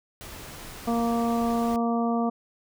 pink noise, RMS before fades -41 dBFS, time 0.21-1.76 s, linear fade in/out 0 ms
harmonic tone, 233.1 Hz, A#3, in tune, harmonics 1 / 2 / 3 / 4 / 5, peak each -24 / -31 / -29 / -37 / -34 dBFS, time 0.87-2.3 s, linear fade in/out 10 ms
effects none

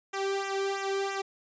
sawtooth tone with flanger, 392 Hz, G4, in tune, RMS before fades -31 dBFS, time 0.13-1.22 s, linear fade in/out 10 ms, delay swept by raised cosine 0.22 to 1.13 ms, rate 3 Hz, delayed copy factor -0.9, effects resampled to 16000 Hz

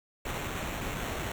pink noise with sample-and-hold, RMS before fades -35 dBFS, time 0.25-1.32 s, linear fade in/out 5 ms, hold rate 4900 Hz, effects none

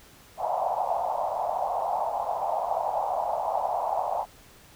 pink band-pass noise, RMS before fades -28 dBFS, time 0.37-4.26 s, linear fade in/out 50 ms, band 640 to 910 Hz, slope 48 dB/octave, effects pink hiss -53 dBFS RMS until 4.75 s

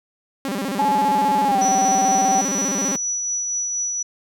sawtooth tone with vibrato, 231.8 Hz, A#3, 10 cents flat, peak -19 dBFS, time 0.45-2.96 s, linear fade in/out 0 ms, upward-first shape square, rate 15 Hz, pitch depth 280 cents each way
sine tone with pitch glide, 850 to 770.5 Hz, G#5 to G5, +40 to -30 cents, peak -16 dBFS, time 0.79-2.41 s, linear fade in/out 5 ms, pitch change -170 cents, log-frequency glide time 1.43-1.6 s
sine tone with tremolo, 5900 Hz, F#8, 6 cents flat, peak -20 dBFS, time 1.61-4.03 s, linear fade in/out 10 ms, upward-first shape triangle, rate 4.2 Hz, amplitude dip 30%
effects none

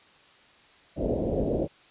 white low-pass noise, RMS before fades -27 dBFS, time 0.96-1.68 s, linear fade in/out 50 ms, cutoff 620 Hz, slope 48 dB/octave, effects white hiss -56 dBFS RMS until 1.9 s + resampled to 8000 Hz

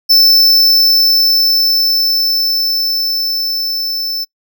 square tone with level ramp, 5290 Hz, E8, 5 cents sharp, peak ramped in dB -5 to -17 dBFS, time 0.09-4.25 s, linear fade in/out 20 ms, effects noise-tail reverb RT60 0.1 s tail -24 dB re dry

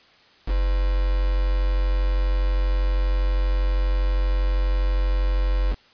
sine tone with quantisation, 46.25 Hz, F#1, in tune, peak -18 dBFS, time 0.46-5.76 s, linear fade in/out 50 ms, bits 5, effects white hiss -54 dBFS RMS until 5.93 s + resampled to 11025 Hz

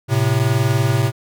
square tone pair together, 111.24 / 131.9 Hz, A2 / C3, +19 / +14 cents, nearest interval minor third, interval 295 cents, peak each -18 dBFS, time 0.08-1.12 s, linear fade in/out 50 ms, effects none

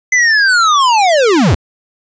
square linear sweep, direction down, 2048 to 61.74 Hz, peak -8 dBFS, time 0.12-1.55 s, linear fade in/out 5 ms, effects resampled to 16000 Hz + 7-bit

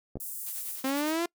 clicks, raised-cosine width 2 ms, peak -24 dBFS, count 2, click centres 0.156 / 0.17 s
pink high-pass noise, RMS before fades -38 dBFS, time 0.2-0.76 s, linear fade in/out 5 ms, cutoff 9100 Hz, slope 24 dB/octave
blue noise with tremolo, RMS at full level -39 dBFS, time 0.46-1.16 s, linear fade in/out 5 ms, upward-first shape sine, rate 10 Hz, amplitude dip 65%
sawtooth exponential sweep, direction up, 261.6 to 349.2 Hz, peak -23 dBFS, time 0.84-1.26 s, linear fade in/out 5 ms
effects noise-tail reverb RT60 0.1 s tail -26 dB re dry

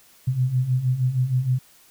sine beating tone pair, 123.47 / 129.87 Hz, B2 / C3, 0 / -13 cents, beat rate 6.4 Hz, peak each -25 / -20 dBFS, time 0.27-1.59 s, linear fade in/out 10 ms, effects white hiss -54 dBFS RMS until 1.9 s

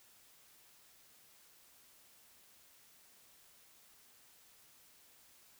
silence, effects white hiss -64 dBFS RMS until 5.59 s

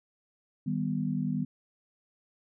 sine chord, Eb augmented, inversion none, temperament equal, 155.56 / 196 / 246.9 Hz, Eb3 / G3 / B3, 0 / 0 / 0 cents, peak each -32 dBFS, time 0.66-1.45 s, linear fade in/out 10 ms, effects none

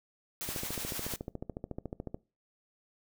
white noise with tremolo, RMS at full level -37 dBFS, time 0.41-1.16 s, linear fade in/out 0 ms, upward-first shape sine, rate 13 Hz, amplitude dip 40%
click train, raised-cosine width 2 ms, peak -24 dBFS, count 24, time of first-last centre 0.49-2.145 s, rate 13.9 Hz
effects noise-tail reverb RT60 0.3 s tail -21 dB re dry

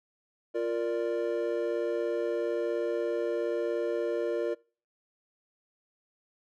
triangle chord, Bb major, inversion second, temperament equal, 349.2 / 466.2 / 587.3 Hz, F4 / Bb4 / D5, 0 / 0 / 0 cents, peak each -30 / -29 / -31 dBFS, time 0.54-4.55 s, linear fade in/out 20 ms, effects noise-tail reverb RT60 0.4 s tail -24 dB re dry

